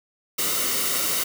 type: noise with comb filter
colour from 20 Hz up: white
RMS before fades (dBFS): -24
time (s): 0.38-1.24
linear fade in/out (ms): 10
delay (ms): 1.2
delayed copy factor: -0.6
effects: none